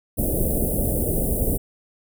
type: band-stop noise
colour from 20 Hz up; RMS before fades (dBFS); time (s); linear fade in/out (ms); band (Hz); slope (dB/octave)
pink; -22; 0.17-1.58; 20; 630 to 9400; 48
effects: none